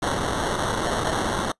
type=noise with sample-and-hold; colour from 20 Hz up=white; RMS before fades=-25 dBFS; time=0.02-1.52 s; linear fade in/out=5 ms; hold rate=2450 Hz; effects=noise-tail reverb RT60 0.1 s tail -23 dB re dry + resampled to 24000 Hz